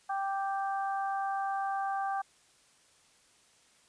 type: harmonic tone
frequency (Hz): 392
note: G4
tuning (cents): 0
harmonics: 2 / 3 / 4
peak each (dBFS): -31 / -38 / -41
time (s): 0.09-2.22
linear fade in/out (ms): 10
effects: white hiss -64 dBFS RMS until 3.88 s + resampled to 22050 Hz